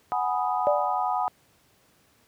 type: chord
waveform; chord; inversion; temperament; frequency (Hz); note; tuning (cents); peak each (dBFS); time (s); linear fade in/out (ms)
sine; G# minor seventh; third; equal; 740 / 830.6 / 987.8 / 1244.5; F#5 / G#5 / B5 / D#6; 0 / 0 / 0 / 0; -27 / -29 / -30 / -31; 0.12-1.28; 0
type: tone with exponential decay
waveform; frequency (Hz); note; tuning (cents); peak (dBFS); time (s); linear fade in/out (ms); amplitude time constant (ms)
sine; 588; D5; +2; -17; 0.67-1.13; 0; 99
effects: pink hiss -62 dBFS RMS until 2.27 s + high-pass 80 Hz 12 dB/octave